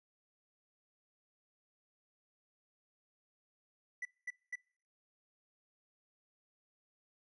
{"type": "tone bursts", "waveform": "triangle", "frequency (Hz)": 1975.5, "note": "B6", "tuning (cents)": 0, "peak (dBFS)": -36, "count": 3, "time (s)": [4.02, 4.556], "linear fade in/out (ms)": 5, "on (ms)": 32, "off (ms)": 220, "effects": ["noise-tail reverb RT60 0.5 s tail -25 dB re dry", "resampled to 24000 Hz"]}